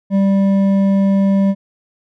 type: tone with hard clipping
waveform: sine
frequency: 196 Hz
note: G3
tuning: in tune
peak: -12 dBFS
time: 0.1-1.55 s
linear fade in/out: 50 ms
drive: 7 dB
effects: none